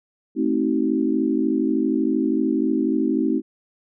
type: chord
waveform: sine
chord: A diminished seventh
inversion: none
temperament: just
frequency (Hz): 220 / 264 / 316.8 / 380.2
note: A3 / C4 / Eb4 / Gb4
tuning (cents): 0 / +16 / +31 / +47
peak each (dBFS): -25 / -22 / -22 / -27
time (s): 0.35-3.42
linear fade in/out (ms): 50
effects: none